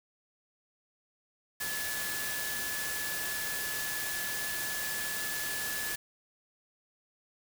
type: tone in noise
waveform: sine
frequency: 1718 Hz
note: A6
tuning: 42 cents flat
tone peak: -37 dBFS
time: 1.6-5.96 s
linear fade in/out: 10 ms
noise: white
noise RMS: -36 dBFS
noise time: 1.6-5.96 s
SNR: -4 dB
effects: none